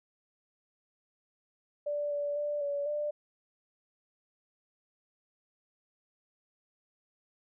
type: tone with pitch steps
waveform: sine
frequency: 585 / 579 / 588 / 571 / 593 Hz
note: D5 / D5 / D5 / D5 / D5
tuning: -7 / -25 / +2 / -49 / +17 cents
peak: -30 dBFS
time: 1.86-3.11 s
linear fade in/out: 10 ms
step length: 250 ms
effects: none